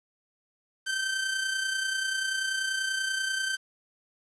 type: tone with amplitude modulation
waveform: sawtooth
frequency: 1552 Hz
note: G6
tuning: 18 cents flat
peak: -22 dBFS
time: 0.86-3.57 s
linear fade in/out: 20 ms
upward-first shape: sine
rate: 30.3 Hz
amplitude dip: 45%
effects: resampled to 24000 Hz + 9-bit